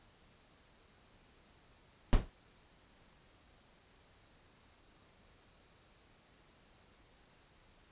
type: noise with exponential decay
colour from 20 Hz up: brown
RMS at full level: -20 dBFS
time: 2.13-2.3 s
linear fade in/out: 0 ms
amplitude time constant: 36 ms
effects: pink hiss -65 dBFS RMS until 7.91 s + resampled to 8000 Hz